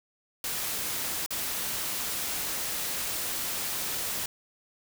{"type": "noise with dropouts", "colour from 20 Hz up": "white", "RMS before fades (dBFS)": -32, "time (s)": [0.44, 4.26], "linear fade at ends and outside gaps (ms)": 2, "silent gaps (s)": [1.262, 1.306], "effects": []}